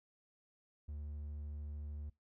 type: tone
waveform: triangle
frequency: 73.9 Hz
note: D2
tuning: 11 cents sharp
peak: -40 dBFS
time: 0.88-2.1 s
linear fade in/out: 10 ms
effects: noise-tail reverb RT60 0.2 s tail -23 dB re dry